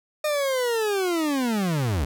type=linear sweep; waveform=40% pulse; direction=down; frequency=613 to 63.5 Hz; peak=-21 dBFS; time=0.24-2.05 s; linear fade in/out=5 ms; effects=none